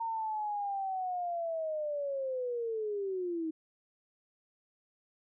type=linear sweep; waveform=sine; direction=down; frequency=920 to 312.8 Hz; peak=-32 dBFS; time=0-3.51 s; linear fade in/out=10 ms; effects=none